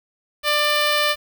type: tone with notch filter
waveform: 5% pulse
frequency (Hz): 594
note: D5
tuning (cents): +20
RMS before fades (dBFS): -19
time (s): 0.43-1.16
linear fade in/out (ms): 50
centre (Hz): 6900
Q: 0.68
effects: 7-bit